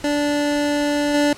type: tone with level steps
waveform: 25% pulse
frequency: 291.7 Hz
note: D4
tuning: 12 cents flat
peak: -14 / -11 dBFS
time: 0.04-1.33 s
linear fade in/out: 2 ms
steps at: 1.14 s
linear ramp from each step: 5 ms
effects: pink hiss -40 dBFS RMS until 1.37 s + low-pass 9000 Hz 12 dB/octave